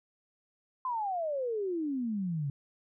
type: exponential sweep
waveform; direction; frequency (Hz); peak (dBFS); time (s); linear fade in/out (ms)
sine; down; 1046.5 to 135.5; -30; 0.85-2.5; 2
effects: none